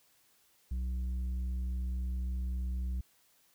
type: tone with tanh clipping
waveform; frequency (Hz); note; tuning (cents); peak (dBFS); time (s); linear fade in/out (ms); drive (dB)
triangle; 62.6; B1; +24; -33; 0.71-3.01; 5; 10
effects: white hiss -68 dBFS RMS until 3.54 s